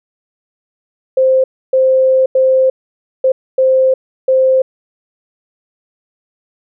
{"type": "tone bursts at uneven times", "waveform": "sine", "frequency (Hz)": 523, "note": "C5", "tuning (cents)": -1, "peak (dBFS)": -7, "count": 6, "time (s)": [[1.17, 1.44], [1.73, 2.26], [2.35, 2.7], [3.24, 3.32], [3.58, 3.94], [4.28, 4.62]], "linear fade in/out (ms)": 5, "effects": []}